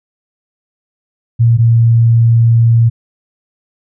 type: tone pair in turn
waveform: sine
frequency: 116.54 / 115.8 Hz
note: A#2 / A#2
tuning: 0 / -11 cents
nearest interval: unison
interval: 11 cents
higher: first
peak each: -5 dBFS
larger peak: neither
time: 1.39-1.58 / 1.58-2.9 s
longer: second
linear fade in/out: 20 ms
effects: none